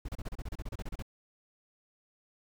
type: noise bursts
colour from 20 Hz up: brown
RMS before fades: -37 dBFS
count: 15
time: 0.05-1.024 s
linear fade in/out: 5 ms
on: 36 ms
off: 31 ms
effects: none